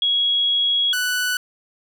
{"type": "tone pair in turn", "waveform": ["sine", "sawtooth"], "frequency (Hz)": [3322, 1486.2], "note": ["G#7", "F#6"], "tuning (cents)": [0, 7], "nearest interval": "octave + major second", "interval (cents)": 1393, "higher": "first", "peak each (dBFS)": -16, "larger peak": "neither", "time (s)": [[0.02, 0.93], [0.93, 1.37]], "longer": "first", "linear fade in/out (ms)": 2, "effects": []}